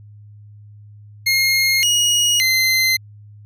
25% pulse tone with pitch steps, 2141 / 2893 / 2067 Hz, C7 / F#7 / C7, +39 / -40 / -22 cents, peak -10 dBFS, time 1.26-2.97 s, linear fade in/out 10 ms, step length 570 ms, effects added 104 Hz sine -39 dBFS peak until 3.45 s

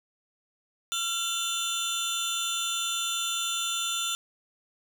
25% pulse tone cluster, 1366 / 3000 / 3545 Hz, F6 / F#7 / A7, -39 / +23 / +12 cents, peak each -30 / -32 / -26 dBFS, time 0.92-4.15 s, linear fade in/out 0 ms, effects 10-bit

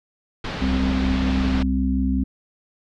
pink low-pass noise, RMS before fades -29 dBFS, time 0.44-1.63 s, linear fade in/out 5 ms, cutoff 4300 Hz, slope 24 dB/octave
harmonic tone, 65.41 Hz, C2, in tune, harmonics 1 / 3 / 4, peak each -22 / -24 / -22 dBFS, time 0.61-2.24 s, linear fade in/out 10 ms
effects none

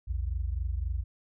sine tone pair together, 58.11 / 81.9 Hz, A#1 / E2, -5 / -11 cents, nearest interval tritone, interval 594 cents, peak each -30 / -33 dBFS, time 0.07-1.04 s, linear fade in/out 20 ms, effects none

